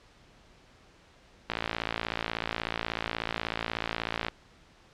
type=click train; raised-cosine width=0.3 ms; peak=-13 dBFS; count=158; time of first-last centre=1.5-4.284 s; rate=56.4 Hz; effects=pink hiss -58 dBFS RMS until 4.93 s + low-pass 5000 Hz 12 dB/octave